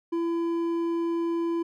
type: tone with hard clipping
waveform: triangle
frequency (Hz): 336.2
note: E4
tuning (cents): +34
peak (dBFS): -26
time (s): 0.12-1.63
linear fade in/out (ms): 10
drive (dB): 9
effects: none